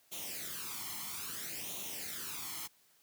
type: noise with flanger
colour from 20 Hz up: white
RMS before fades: -42 dBFS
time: 0.11-2.68 s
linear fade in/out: 20 ms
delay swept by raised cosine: 0.3 to 0.96 ms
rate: 0.6 Hz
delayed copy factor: +0.7
effects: white hiss -68 dBFS RMS until 3.02 s + high-pass 100 Hz 12 dB/octave